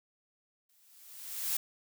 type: noise with exponential growth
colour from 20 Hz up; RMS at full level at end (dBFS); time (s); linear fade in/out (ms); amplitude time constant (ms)
blue; -30; 0.69-1.57; 5; 190
effects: none